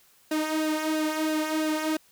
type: tone with flanger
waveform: sawtooth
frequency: 311.1 Hz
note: D#4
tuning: in tune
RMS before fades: -27 dBFS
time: 0.31-1.97 s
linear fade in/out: 5 ms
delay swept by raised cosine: 0.89 to 2.99 ms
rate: 3 Hz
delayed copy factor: -0.65
effects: white hiss -60 dBFS RMS until 2.11 s